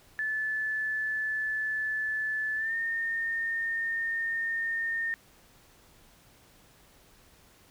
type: tone with pitch glide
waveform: sine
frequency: 1739 to 1826.5 Hz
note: A6 to A#6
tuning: -21 to -36 cents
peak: -28 dBFS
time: 0.19-5.14 s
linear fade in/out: 0 ms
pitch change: +85 cents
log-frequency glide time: 2.56-2.75 s
effects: pink hiss -59 dBFS RMS until 7.7 s